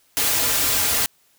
white noise with comb filter, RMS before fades -20 dBFS, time 0.17-1.06 s, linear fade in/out 0 ms, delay 5.4 ms, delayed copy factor -0.95, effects white hiss -60 dBFS RMS until 1.38 s

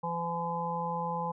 harmonic tone, 169.6 Hz, E3, 50 cents sharp, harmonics 1 / 3 / 5 / 6, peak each -37 / -38 / -34 / -36 dBFS, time 0.03-1.32 s, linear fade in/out 10 ms, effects none

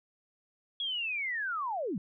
sine linear sweep, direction down, 3360 to 155.5 Hz, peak -31 dBFS, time 0.8-1.98 s, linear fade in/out 2 ms, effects none

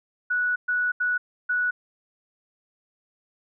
sine tone bursts at uneven times, 1472 Hz, F#6, 9 cents flat, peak -21 dBFS, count 4, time 0.3-0.56 / 0.68-0.92 / 1-1.18 / 1.49-1.71 s, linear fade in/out 10 ms, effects none

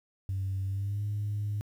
sine tone with pitch glide, 96.2 to 103.7 Hz, G2 to G#2, -32 to -2 cents, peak -28 dBFS, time 0.29-1.61 s, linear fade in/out 0 ms, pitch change +130 cents, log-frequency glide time 0.65-1.04 s, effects tanh soft clip ceiling -26 dBFS + 10-bit

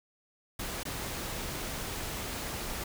pink noise with dropouts, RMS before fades -37 dBFS, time 0.59-2.84 s, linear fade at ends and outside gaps 5 ms, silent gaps 0.833-0.852 s, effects none

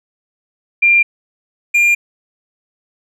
sine / triangle tone pair in turn, 2387 / 2400 Hz, D7 / D7, +28 / +37 cents, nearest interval unison, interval 9 cents, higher second, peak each -7 dBFS, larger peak neither, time 0.82-1.03 / 1.74-1.95 s, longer neither, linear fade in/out 10 ms, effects none

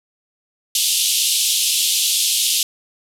pink band-pass noise, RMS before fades -18 dBFS, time 0.75-2.63 s, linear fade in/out 2 ms, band 2900 to 13000 Hz, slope 48 dB/octave, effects none

